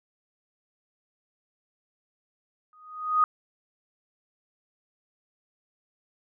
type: tone with exponential growth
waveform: sine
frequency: 1244.5 Hz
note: D#6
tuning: in tune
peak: -15 dBFS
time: 2.73-3.24 s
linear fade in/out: 1 ms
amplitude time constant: 110 ms
effects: none